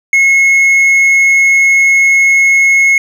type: tone with hard clipping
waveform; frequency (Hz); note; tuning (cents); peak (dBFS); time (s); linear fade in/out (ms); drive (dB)
sine; 2174; C#7; -34; -6; 0.13-2.98; 2; 3
effects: none